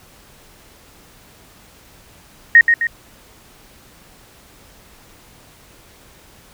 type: tone with echo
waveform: sine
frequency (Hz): 1864.7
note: A#6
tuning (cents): 0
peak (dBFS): -3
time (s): 2.55-2.61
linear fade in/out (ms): 2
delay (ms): 130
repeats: 2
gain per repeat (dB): -6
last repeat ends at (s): 2.87
effects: pink hiss -47 dBFS RMS until 6.53 s